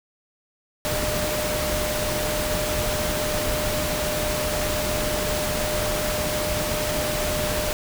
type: tone in noise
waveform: sine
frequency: 605 Hz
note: D#5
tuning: 49 cents flat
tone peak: -27 dBFS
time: 0.85-7.73 s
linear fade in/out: 0 ms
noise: pink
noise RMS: -26 dBFS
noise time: 0.85-7.73 s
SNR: -4 dB
effects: none